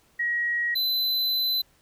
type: tone pair in turn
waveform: sine / square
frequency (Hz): 1900 / 4026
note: A#6 / B7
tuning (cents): +33 / +33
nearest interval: octave + minor second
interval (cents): 1300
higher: second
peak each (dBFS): -23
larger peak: neither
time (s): 0.19-0.75 / 0.75-1.62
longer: second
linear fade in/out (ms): 10
effects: pink hiss -62 dBFS RMS until 1.81 s